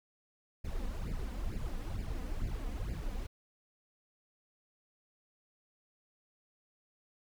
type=noise with flanger; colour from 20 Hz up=brown; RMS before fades=-37 dBFS; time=0.64-3.27 s; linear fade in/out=10 ms; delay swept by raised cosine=0.41 to 4.11 ms; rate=2.2 Hz; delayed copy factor=+0.85; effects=none